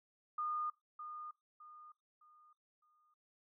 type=tone with echo; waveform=sine; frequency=1221 Hz; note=D#6; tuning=33 cents flat; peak=-36 dBFS; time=0.38-0.7 s; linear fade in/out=5 ms; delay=610 ms; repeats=4; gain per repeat=-9 dB; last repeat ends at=3.14 s; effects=noise-tail reverb RT60 0.2 s tail -20 dB re dry